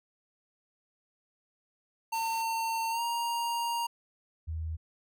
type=tone with pitch glide; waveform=square; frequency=906 to 938 Hz; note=A#5 to A#5; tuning=-50 to +11 cents; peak=-30 dBFS; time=2.12-3.87 s; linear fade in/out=10 ms; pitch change=+61 cents; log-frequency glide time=2.9-3.02 s
type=noise; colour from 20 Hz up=white; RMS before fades=-50 dBFS; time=2.14-2.42 s; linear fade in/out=2 ms
type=tone; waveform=sine; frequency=80.2 Hz; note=E2; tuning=47 cents flat; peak=-32 dBFS; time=4.47-4.77 s; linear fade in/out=20 ms
effects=none